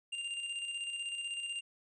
square tone with tremolo, 2794 Hz, F7, in tune, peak -36 dBFS, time 0.12-1.61 s, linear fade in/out 10 ms, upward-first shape square, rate 16 Hz, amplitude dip 40%, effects resampled to 22050 Hz

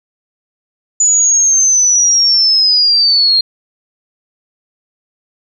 sine linear sweep, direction down, 6970 to 4191 Hz, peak -7 dBFS, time 1-3.41 s, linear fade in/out 5 ms, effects none

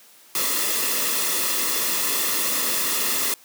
white noise with comb filter, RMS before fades -23 dBFS, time 0.35-3.34 s, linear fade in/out 2 ms, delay 1.3 ms, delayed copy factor -0.6, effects white hiss -51 dBFS RMS until 3.44 s + high-pass 200 Hz 12 dB/octave

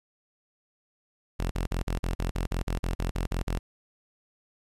sawtooth tone bursts, 43.65 Hz, F1, in tune, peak -23 dBFS, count 14, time 1.39-3.59 s, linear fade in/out 10 ms, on 120 ms, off 40 ms, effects resampled to 32000 Hz + 10-bit

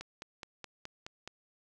click train, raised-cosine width 0.2 ms, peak -25 dBFS, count 7, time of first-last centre 0.01-1.276 s, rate 4.74 Hz, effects none

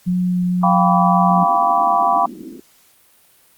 sine tone with vibrato, 180 Hz, F#3, 47 cents flat, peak -15 dBFS, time 0.06-1.45 s, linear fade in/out 20 ms, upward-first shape triangle, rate 1.9 Hz, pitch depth 9 cents each way
sine chord, G dominant seventh, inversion third, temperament equal with one note detuned, 698.5 / 784 / 987.8 / 1149.2 Hz, F5 / G5 / B5 / D6, 0 / 0 / 0 / -38 cents, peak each -18 dBFS, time 0.63-2.26 s, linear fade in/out 5 ms
white band-pass noise, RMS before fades -34 dBFS, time 1.3-2.6 s, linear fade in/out 5 ms, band 200 to 350 Hz, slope 48 dB/octave
effects white hiss -53 dBFS RMS until 3.57 s + Opus 48 kbps

